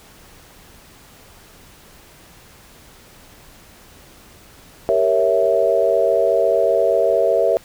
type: chord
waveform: sine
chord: G diminished seventh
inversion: none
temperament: equal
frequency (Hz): 392 / 466.2 / 554.4 / 659.3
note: G4 / Bb4 / Db5 / Fb5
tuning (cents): 0 / 0 / 0 / 0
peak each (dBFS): -22 / -19 / -19 / -17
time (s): 4.89-7.57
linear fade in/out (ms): 0
effects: pink hiss -46 dBFS RMS until 7.64 s